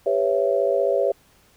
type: chord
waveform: sine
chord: C# half-diminished seventh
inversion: second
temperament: just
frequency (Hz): 399.1 / 498.9 / 554.4 / 665.2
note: G4 / B4 / C#5 / E5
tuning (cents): +31 / +17 / 0 / +16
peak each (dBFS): -24 / -24 / -21 / -25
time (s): 0.06-1.12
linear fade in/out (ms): 5
effects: pink hiss -57 dBFS RMS until 1.56 s